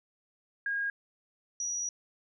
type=tone pair in turn; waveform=sine; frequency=1630 / 5809 Hz; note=G#6 / F#8; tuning=-33 / -33 cents; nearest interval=octave + minor seventh; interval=2200 cents; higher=second; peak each=-29 / -31 dBFS; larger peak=first; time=0.66-0.9 / 1.6-1.89 s; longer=second; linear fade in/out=2 ms; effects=none